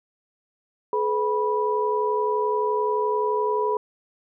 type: tone cluster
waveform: sine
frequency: 425.6 / 497.2 / 980 Hz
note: G#4 / B4 / B5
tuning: +42 / +12 / -14 cents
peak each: -23 / -31 / -24 dBFS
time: 0.93-3.77 s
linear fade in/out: 2 ms
effects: none